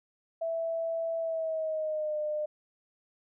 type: tone with pitch glide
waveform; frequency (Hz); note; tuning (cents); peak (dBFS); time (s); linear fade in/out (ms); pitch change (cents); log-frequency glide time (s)
sine; 659.3 to 604.6; E5 to D#5; 0 to -50; -29; 0.41-2.46; 10; -150; 1.19-2.18
effects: none